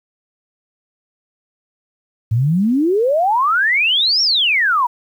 sine exponential two-way sweep, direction up then down, 105.7 to 5630 to 923 Hz, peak -12 dBFS, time 2.31-4.87 s, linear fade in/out 10 ms, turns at 4.22 s, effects 8-bit

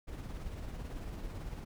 brown noise with tremolo, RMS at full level -40 dBFS, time 0.07-1.65 s, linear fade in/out 20 ms, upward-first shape sine, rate 18 Hz, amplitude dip 40%, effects none

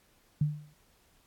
sine tone with exponential decay, 149.4 Hz, D3, 30 cents sharp, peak -21 dBFS, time 0.41-0.74 s, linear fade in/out 5 ms, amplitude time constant 71 ms, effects pink hiss -66 dBFS RMS until 1.26 s + AAC 64 kbps

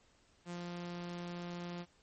sawtooth tone, 174.61 Hz, F3, in tune, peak -37 dBFS, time 0.45-1.86 s, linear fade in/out 50 ms, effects pink hiss -69 dBFS RMS until 2.02 s + MP3 32 kbps

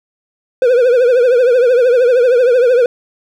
triangle tone with vibrato, 493.9 Hz, B4, in tune, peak -5 dBFS, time 0.62-2.86 s, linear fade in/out 2 ms, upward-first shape triangle, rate 13 Hz, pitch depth 120 cents each way, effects none

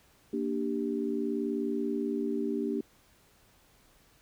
sine chord, G minor, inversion first, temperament equal, 233.1 / 293.7 / 392 Hz, Bb3 / D4 / G4, 0 / 0 / 0 cents, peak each -33 dBFS, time 0.33-2.81 s, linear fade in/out 5 ms, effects pink hiss -63 dBFS RMS until 4.21 s

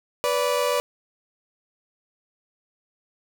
30% pulse tone pair together, 492.7 / 580.4 Hz, B4 / D5, -4 / -21 cents, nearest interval minor third, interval 283 cents, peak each -21 dBFS, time 0.24-0.8 s, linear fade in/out 0 ms, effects none

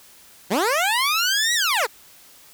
15% pulse linear two-way sweep, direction up then down, 164.81 to 1951 to 382.6 Hz, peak -12 dBFS, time 0.5-1.87 s, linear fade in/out 20 ms, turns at 1.54 s, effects white hiss -49 dBFS RMS until 2.53 s

